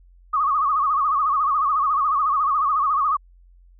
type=tone with vibrato; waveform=sine; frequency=1174.7 Hz; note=D6; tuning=in tune; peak=-17 dBFS; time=0.33-3.17 s; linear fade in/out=10 ms; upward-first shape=sine; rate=14 Hz; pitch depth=130 cents each way; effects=added 44 Hz sine -48 dBFS peak until 3.79 s